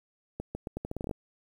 accelerating click train, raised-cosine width 2 ms, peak -21 dBFS, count 12, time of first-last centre 0.4-1.112 s, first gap 150 ms, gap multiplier 0.81, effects 9-bit

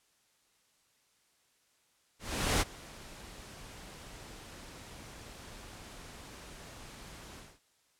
pink noise with ADSR envelope, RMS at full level -27 dBFS, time 2.19-7.6 s, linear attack 420 ms, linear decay 29 ms, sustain -22 dB, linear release 230 ms, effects white hiss -71 dBFS RMS until 7.99 s + low-pass 10000 Hz 12 dB/octave

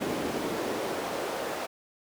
brown noise with high-pass filter sweep, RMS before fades -32 dBFS, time 0-1.67 s, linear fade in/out 20 ms, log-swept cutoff 290 to 560 Hz, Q 1.4, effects none

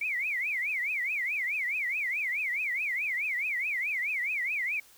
sine tone with vibrato, 2217 Hz, C#7, in tune, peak -28 dBFS, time 0.01-4.8 s, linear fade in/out 5 ms, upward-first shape triangle, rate 4.7 Hz, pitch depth 280 cents each way, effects white hiss -57 dBFS RMS until 4.97 s

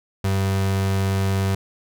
35% pulse tone, 96.8 Hz, G2, 21 cents flat, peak -17 dBFS, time 0.24-1.55 s, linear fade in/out 5 ms, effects none

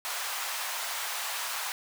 pink high-pass noise, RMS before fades -34 dBFS, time 0.05-1.72 s, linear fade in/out 0 ms, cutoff 780 Hz, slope 24 dB/octave, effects none

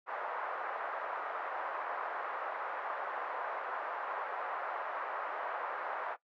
white band-pass noise, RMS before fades -39 dBFS, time 0.06-6.17 s, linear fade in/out 50 ms, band 550 to 1400 Hz, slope 24 dB/octave, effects noise-tail reverb RT60 0.1 s tail -18 dB re dry

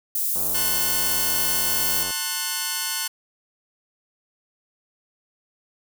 white high-pass noise, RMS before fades -24 dBFS, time 0.15-2.03 s, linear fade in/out 2 ms, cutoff 11000 Hz, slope 12 dB/octave
click train, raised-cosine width 1 ms, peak -23 dBFS, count 163, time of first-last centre 0.36-2.106 s, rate 92.8 Hz
5% pulse chord, F# diminished, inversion first, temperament just, 888 / 1065.6 / 1480 Hz, A5 / C6 / F#6, +16 / +31 / 0 cents, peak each -20 / -19 / -16 dBFS, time 0.54-3.08 s, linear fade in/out 10 ms
effects none

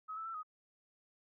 sine tone with pitch steps, 1276 / 1316 / 1337 / 1254 Hz, D#6 / E6 / E6 / D#6, +43 / -3 / +24 / +13 cents, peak -40 dBFS, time 0.08-0.432 s, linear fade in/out 20 ms, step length 88 ms, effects none

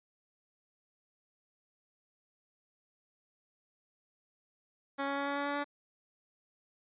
10% pulse tone with pitch steps, 277.2 / 279 / 280.7 / 282.5 / 284.3 / 286.1 / 288 Hz, C#4 / C#4 / C#4 / C#4 / C#4 / D4 / D4, 0 / +11 / +22 / +33 / +44 / -45 / -34 cents, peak -24 dBFS, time 4.98-5.645 s, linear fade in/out 20 ms, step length 95 ms, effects resampled to 8000 Hz

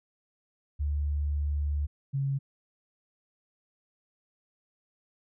sine tone pair in turn, 73 / 137.49 Hz, D2 / C#3, -10 / -14 cents, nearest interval major seventh, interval 1096 cents, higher second, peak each -26 dBFS, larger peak neither, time 0.79-1.87 / 2.13-2.39 s, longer first, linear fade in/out 20 ms, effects none

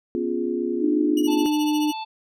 sine chord, C# dominant seventh, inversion third, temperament equal, 246.9 / 277.2 / 349.2 / 415.3 Hz, B3 / C#4 / E#4 / G#4, 0 / 0 / 0 / 0 cents, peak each -28 / -30 / -25 / -30 dBFS, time 0.15-1.46 s, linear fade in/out 0 ms
sine tone, 301.8 Hz, D4, 47 cents sharp, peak -19 dBFS, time 0.81-1.92 s, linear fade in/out 20 ms
sawtooth tone with tremolo, 2908 Hz, F#7, 31 cents flat, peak -26 dBFS, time 1.17-1.93 s, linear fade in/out 2 ms, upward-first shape triangle, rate 14 Hz, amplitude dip 100%
harmonic tone, 880 Hz, A5, in tune, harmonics 1 / 3 / 4 / 5, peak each -29 / -39 / -40 / -41 dBFS, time 1.27-2.05 s, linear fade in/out 20 ms
effects none

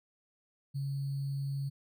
sine tone with sample-and-hold, 138.59 Hz, C#3, in tune, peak -32 dBFS, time 0.74-1.7 s, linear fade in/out 20 ms, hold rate 4410 Hz, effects none

